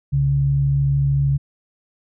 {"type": "tone pair together", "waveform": "sine", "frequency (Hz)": [65.41, 138.59], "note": ["C2", "C#3"], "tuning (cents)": [0, 0], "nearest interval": "octave + minor second", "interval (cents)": 1300, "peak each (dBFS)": [-25, -15], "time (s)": [0.12, 1.38], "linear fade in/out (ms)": 20, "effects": []}